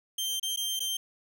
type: tone with dropouts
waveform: sawtooth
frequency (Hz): 3151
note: G7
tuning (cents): +8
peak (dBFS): -26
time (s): 0.18-0.97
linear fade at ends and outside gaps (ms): 5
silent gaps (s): 0.398-0.428 / 0.562-0.572 / 0.794-0.803
effects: none